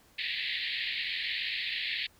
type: band-pass noise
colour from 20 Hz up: pink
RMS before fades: -34 dBFS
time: 0.18-2.07 s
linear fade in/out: 10 ms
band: 1800 to 4400 Hz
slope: 96 dB/octave
effects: pink hiss -62 dBFS RMS until 2.19 s